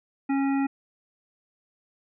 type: harmonic tone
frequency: 274.4 Hz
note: C#4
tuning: 17 cents flat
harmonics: 1 / 3 / 5 / 7 / 9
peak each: -22 / -32 / -39 / -40 / -41 dBFS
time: 0.29-0.67 s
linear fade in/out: 10 ms
effects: none